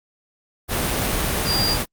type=tone in noise; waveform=sine; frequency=4781 Hz; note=D8; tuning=30 cents sharp; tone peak=-20 dBFS; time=1.44-1.78 s; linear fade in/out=50 ms; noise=pink; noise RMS=-22 dBFS; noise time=0.68-1.86 s; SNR=-1 dB; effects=Opus 32 kbps